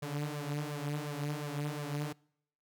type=tone with flanger; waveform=sawtooth; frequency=146.83 Hz; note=D3; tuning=in tune; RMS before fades=-37 dBFS; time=0.02-2.13 s; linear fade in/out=10 ms; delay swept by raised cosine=1.7 to 7.3 ms; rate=2.8 Hz; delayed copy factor=+0.7; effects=noise-tail reverb RT60 0.7 s tail -26 dB re dry